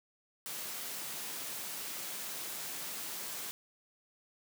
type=high-pass noise; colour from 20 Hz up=white; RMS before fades=-41 dBFS; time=0.46-3.51 s; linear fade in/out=0 ms; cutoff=130 Hz; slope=24 dB/octave; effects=none